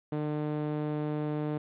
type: tone with band-pass filter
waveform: sawtooth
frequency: 150.5 Hz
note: D3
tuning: 43 cents sharp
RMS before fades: -32 dBFS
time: 0.12-1.58 s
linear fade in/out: 5 ms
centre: 360 Hz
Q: 0.88
effects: resampled to 8000 Hz + 10-bit